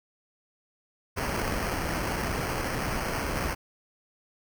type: noise with sample-and-hold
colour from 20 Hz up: pink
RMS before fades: -30 dBFS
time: 1.16-3.55 s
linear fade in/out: 20 ms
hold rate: 3675 Hz
effects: none